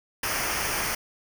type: noise with comb filter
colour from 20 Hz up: pink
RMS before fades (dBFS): -28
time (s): 0.23-0.95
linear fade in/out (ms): 5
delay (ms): 0.26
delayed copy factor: -0.7
effects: none